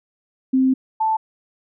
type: tone pair in turn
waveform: sine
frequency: 261.6 / 879.9 Hz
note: C4 / A5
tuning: 0 / 0 cents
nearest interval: octave + major sixth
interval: 2100 cents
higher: second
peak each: -13 / -16 dBFS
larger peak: first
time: 0.53-0.74 / 1-1.17 s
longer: first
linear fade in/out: 10 ms
effects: none